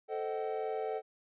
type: chord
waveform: triangle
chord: A diminished seventh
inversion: none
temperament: equal with one note detuned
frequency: 440 / 523.3 / 622.3 / 758.6 Hz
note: A4 / C5 / Eb5 / Gb5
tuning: 0 / 0 / 0 / +43 cents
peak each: -34 / -40 / -40 / -37 dBFS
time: 0.08-1.02 s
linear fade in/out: 50 ms
effects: resampled to 8000 Hz